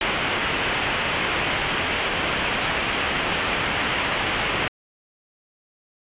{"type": "low-pass noise", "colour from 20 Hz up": "white", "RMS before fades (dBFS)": -24, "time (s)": [0.01, 4.68], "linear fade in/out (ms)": 2, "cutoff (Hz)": 3200, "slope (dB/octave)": 48, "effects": ["resampled to 8000 Hz"]}